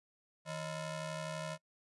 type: ring-modulated tone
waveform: sawtooth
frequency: 392 Hz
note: G4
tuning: in tune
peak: -32 dBFS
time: 0.45-1.58 s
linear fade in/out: 50 ms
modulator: 232 Hz
effects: noise-tail reverb RT60 0.1 s tail -24 dB re dry + resampled to 24000 Hz